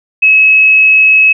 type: tone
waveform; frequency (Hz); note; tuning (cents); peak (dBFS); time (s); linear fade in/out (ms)
sine; 2573; E7; -43; -3; 0.22-1.33; 10
effects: none